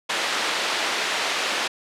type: band-pass noise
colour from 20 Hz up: white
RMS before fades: -25 dBFS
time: 0.09-1.68 s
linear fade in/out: 10 ms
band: 380 to 3500 Hz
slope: 12 dB/octave
effects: low-pass 11000 Hz 12 dB/octave